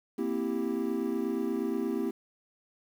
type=chord; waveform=triangle; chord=C dominant seventh; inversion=third; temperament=equal; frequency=233.1 / 261.6 / 329.6 / 392 Hz; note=Bb3 / C4 / E4 / G4; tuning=0 / 0 / 0 / 0 cents; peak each=-32 dBFS; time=0.18-2.11 s; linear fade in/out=10 ms; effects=9-bit